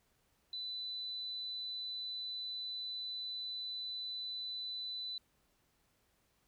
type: tone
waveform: sine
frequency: 3995 Hz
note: B7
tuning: 19 cents sharp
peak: -39 dBFS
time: 0.53-5.18 s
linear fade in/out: 2 ms
effects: pink hiss -75 dBFS RMS until 6.47 s